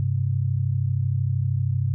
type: tone pair together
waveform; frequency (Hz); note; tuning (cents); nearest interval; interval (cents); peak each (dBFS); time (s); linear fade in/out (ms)
sine; 98.7 / 131.63; G2 / C3; +12 / +11; perfect fourth; 499; -23; 0-1.94; 0
effects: none